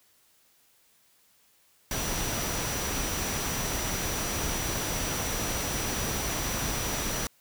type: tone in noise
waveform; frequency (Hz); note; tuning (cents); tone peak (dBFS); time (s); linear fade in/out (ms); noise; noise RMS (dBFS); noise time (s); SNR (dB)
sine; 5860; F#8; -18; -37; 1.91-7.27; 2; pink; -31; 1.91-7.27; -9
effects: white hiss -64 dBFS RMS until 7.4 s